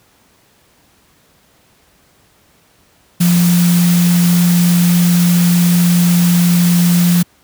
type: tone in noise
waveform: sine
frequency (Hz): 174.61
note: F3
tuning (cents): 0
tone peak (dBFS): -8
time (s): 3.2-7.23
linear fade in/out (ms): 10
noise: white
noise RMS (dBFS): -21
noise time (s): 3.2-7.23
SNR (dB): +10
effects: pink hiss -52 dBFS RMS until 7.43 s + high-pass 60 Hz 12 dB/octave